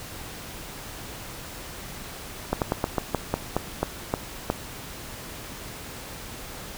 slowing click train, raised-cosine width 1 ms, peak -8 dBFS, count 11, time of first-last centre 2.53-4.501 s, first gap 88 ms, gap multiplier 1.17, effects pink hiss -39 dBFS RMS until 6.77 s

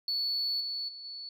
sine tone with level steps, 4435 Hz, C#8, in tune, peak -27 / -32 / -42 / -39 dBFS, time 0.08-1.29 s, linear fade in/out 2 ms, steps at 0.6 / 0.88 / 1.04 s, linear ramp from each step 10 ms, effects tanh soft clip ceiling -25 dBFS

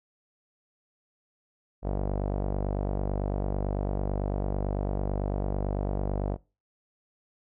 sawtooth tone with low-pass filter, 49 Hz, G1, in tune, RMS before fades -29 dBFS, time 1.82-6.38 s, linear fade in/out 50 ms, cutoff 660 Hz, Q 2.1, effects noise-tail reverb RT60 0.3 s tail -22 dB re dry

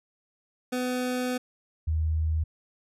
25% pulse / sine tone pair in turn, 250.9 / 79.03 Hz, B3 / D#2, +28 / +28 cents, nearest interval octave + minor sixth, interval 2000 cents, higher first, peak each -23 dBFS, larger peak neither, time 0.72-1.38 / 1.87-2.44 s, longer first, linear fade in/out 10 ms, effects resampled to 32000 Hz

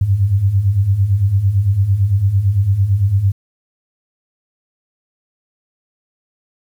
sine beating tone pair, 92.5 / 101.4 Hz, F#2 / G#2, 0 / -41 cents, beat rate 8.9 Hz, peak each -18 / -12 dBFS, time 0.01-3.32 s, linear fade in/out 5 ms, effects 8-bit

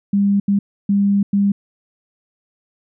sine tone bursts at uneven times, 200.4 Hz, G3, 38 cents sharp, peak -12 dBFS, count 4, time 0.13-0.4 / 0.48-0.59 / 0.89-1.23 / 1.33-1.52 s, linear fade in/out 5 ms, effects none

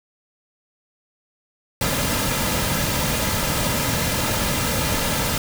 pink noise with comb filter, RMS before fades -22 dBFS, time 1.81-5.38 s, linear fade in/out 2 ms, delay 2.7 ms, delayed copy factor -0.5, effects none

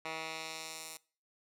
10% pulse tone with band-pass filter sweep, 160 Hz, D#3, 49 cents sharp, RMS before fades -43 dBFS, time 0.05-0.97 s, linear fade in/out 2 ms, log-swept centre 2000 to 10000 Hz, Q 0.83, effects noise-tail reverb RT60 0.4 s tail -21 dB re dry

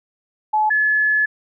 sine tone pair in turn, 857 / 1714 Hz, A5 / A6, -46 / -46 cents, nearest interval octave, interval 1200 cents, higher second, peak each -14 dBFS, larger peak neither, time 0.53-0.7 / 0.7-1.26 s, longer second, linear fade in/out 10 ms, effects none

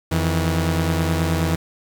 sawtooth tone pair together, 85.28 / 161.1 Hz, F2 / E3, -41 / -39 cents, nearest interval major seventh, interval 1102 cents, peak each -17 dBFS, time 0.11-1.56 s, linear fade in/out 10 ms, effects 7-bit

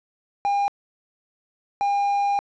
triangle tone pair in turn, 806 / 806 Hz, G5 / G5, +48 / +48 cents, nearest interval unison, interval 0 cents, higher neither, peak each -17 dBFS, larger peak neither, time 0.45-0.68 / 1.81-2.39 s, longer second, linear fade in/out 0 ms, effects resampled to 16000 Hz + 9-bit

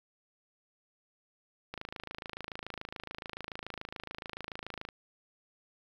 click train, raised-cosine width 0.3 ms, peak -23 dBFS, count 86, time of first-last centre 1.74-4.888 s, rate 27 Hz, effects 9-bit

